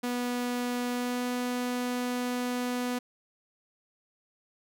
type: tone with pitch glide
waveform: sawtooth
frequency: 244.9 to 247 Hz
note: B3 to B3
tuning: -14 to 0 cents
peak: -25 dBFS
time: 0.03-2.99 s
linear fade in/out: 10 ms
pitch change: +14 cents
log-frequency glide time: 0.9-1.24 s
effects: none